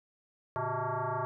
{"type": "tone with frequency modulation", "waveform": "sine", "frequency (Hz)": 113.7, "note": "A#2", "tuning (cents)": -43, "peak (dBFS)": -30, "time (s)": [0.56, 1.25], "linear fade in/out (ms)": 0, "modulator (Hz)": 254, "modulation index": 4.6, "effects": []}